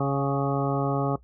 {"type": "harmonic tone with a mistuned harmonic", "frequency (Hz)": 138.59, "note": "C#3", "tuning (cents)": 0, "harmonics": [1, 2, 3, 4, 5, 6, 8, 9], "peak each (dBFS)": [-26, -29, -31, -32, -33, -34, -35, -36], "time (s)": [0, 1.16], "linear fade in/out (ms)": 5, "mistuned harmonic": 5, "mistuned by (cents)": 18, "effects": ["noise-tail reverb RT60 0.1 s tail -18 dB re dry", "added 60 Hz sine -51 dBFS peak until 1.23 s"]}